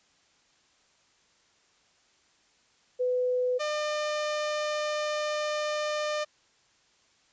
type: tone pair in turn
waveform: sine / sawtooth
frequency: 500 / 602.4 Hz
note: B4 / D5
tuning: +21 / +44 cents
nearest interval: minor third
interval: 323 cents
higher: second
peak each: -24 / -24 dBFS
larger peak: neither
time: 2.99-3.59 / 3.59-6.25 s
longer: second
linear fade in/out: 20 ms
effects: white hiss -65 dBFS RMS until 7.32 s + resampled to 16000 Hz